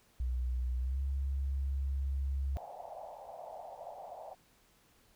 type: tone with pitch glide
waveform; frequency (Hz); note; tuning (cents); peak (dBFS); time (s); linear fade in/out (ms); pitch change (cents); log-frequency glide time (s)
sine; 62.1 to 68.11; B1 to C#2; +10 to -30; -31; 0.2-2.57; 0; +160; 0.79-1.01
type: band-pass noise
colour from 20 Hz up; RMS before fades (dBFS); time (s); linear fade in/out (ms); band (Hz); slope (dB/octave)
pink; -47; 2.55-4.35; 20; 600 to 810; 48
effects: pink hiss -67 dBFS RMS until 5.15 s